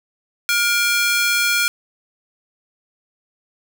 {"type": "ring-modulated tone", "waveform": "sawtooth", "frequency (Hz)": 1896, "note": "A#6", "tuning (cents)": 29, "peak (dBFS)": -9, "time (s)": [0.49, 1.68], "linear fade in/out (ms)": 0, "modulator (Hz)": 478, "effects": []}